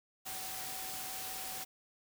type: tone in noise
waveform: sine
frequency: 757 Hz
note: F#5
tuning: 39 cents sharp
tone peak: -49 dBFS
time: 0.25-1.65 s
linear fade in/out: 20 ms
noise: white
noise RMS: -42 dBFS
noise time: 0.25-1.65 s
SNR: -10 dB
effects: none